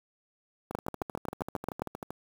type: two click trains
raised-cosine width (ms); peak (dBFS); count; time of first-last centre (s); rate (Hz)
1; -23 / -16; 19 / 9; 0.71-2.105 / 0.75-1.82; 12.9 / 7.48
effects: high-pass 80 Hz 12 dB/octave + 7-bit